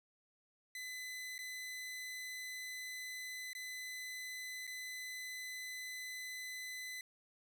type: tone with dropouts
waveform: sawtooth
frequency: 2013 Hz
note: B6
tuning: 33 cents sharp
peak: -40 dBFS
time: 0.75-7.01 s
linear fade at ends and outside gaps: 2 ms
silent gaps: 1.381-1.389 / 3.532-3.55 / 4.669-4.675 s
effects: none